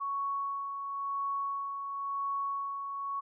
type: tone with tremolo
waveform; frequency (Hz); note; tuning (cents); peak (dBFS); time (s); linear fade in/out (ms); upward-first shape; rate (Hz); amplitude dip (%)
sine; 1112; C#6; +5; -30; 0-3.21; 20; sine; 0.96; 45
effects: none